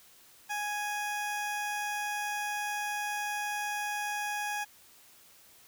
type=tone; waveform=20% pulse; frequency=830.6 Hz; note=G#5; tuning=in tune; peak=-27 dBFS; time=0.49-4.65 s; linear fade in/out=20 ms; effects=white hiss -58 dBFS RMS until 5.67 s